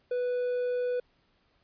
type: tone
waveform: triangle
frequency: 493.9 Hz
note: B4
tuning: in tune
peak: -25 dBFS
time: 0.11-1 s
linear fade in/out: 5 ms
effects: pink hiss -69 dBFS RMS until 1.63 s + resampled to 11025 Hz